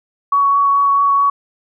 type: tone with vibrato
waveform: sine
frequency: 1121 Hz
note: C#6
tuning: 19 cents sharp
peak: -10 dBFS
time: 0.32-1.3 s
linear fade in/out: 5 ms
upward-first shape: triangle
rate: 4.6 Hz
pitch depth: 10 cents each way
effects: none